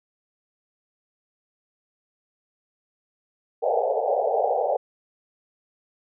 pink band-pass noise, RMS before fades -23 dBFS, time 3.62-4.77 s, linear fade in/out 10 ms, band 440 to 820 Hz, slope 96 dB/octave, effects none

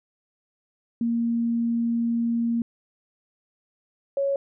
sine tone pair in turn, 233.1 / 554.4 Hz, A#3 / C#5, 0 / 0 cents, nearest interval octave + minor third, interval 1500 cents, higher second, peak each -21 dBFS, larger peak neither, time 1.01-2.62 / 4.17-4.36 s, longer first, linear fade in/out 2 ms, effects none

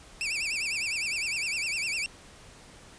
sawtooth tone with vibrato, 2489 Hz, D#7, in tune, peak -25 dBFS, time 0.21-2.06 s, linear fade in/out 0 ms, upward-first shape sine, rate 9.9 Hz, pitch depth 170 cents each way, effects pink hiss -51 dBFS RMS until 2.98 s + resampled to 22050 Hz

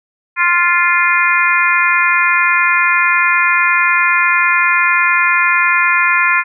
harmonic tone, 349.2 Hz, F4, in tune, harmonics 3 / 4 / 5 / 6 / 7, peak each -16 / -16 / -16 / -16 / -16 dBFS, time 0.36-6.44 s, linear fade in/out 50 ms, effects none

